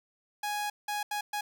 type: tone bursts at uneven times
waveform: sawtooth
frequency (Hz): 830.6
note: G#5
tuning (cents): 0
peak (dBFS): -27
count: 4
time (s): 0.43-0.7 / 0.88-1.03 / 1.11-1.21 / 1.33-1.41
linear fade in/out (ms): 5
effects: none